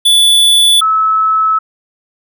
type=tone pair in turn; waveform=square / sine; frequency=3462 / 1299.1 Hz; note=A7 / E6; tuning=-29 / -26 cents; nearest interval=octave + perfect fourth; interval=1697 cents; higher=first; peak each=-6 / -8 dBFS; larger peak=first; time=0.05-0.81 / 0.81-1.59 s; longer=second; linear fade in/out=10 ms; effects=none